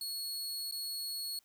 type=tone with dropouts; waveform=sawtooth; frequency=4348 Hz; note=C#8; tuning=34 cents flat; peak=-34 dBFS; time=0.01-1.39 s; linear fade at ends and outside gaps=2 ms; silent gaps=0.712-0.722 s; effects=white hiss -71 dBFS RMS until 1.44 s